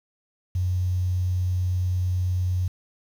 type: tone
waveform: sine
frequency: 90.9 Hz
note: F#2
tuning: 30 cents flat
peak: -21 dBFS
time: 0.55-2.68 s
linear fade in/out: 5 ms
effects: 8-bit